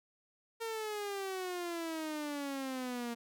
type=exponential sweep; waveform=sawtooth; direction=down; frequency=460.3 to 233.1 Hz; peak=-33 dBFS; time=0.6-3.15 s; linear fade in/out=20 ms; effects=none